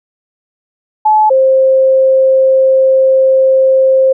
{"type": "tone pair in turn", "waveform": "sine", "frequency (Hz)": [859, 528.3], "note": ["A5", "C5"], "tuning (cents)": [-42, 17], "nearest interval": "minor sixth", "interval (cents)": 841, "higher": "first", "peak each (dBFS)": -5, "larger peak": "neither", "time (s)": [[1.05, 1.3], [1.3, 4.13]], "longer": "second", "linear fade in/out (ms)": 10, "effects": []}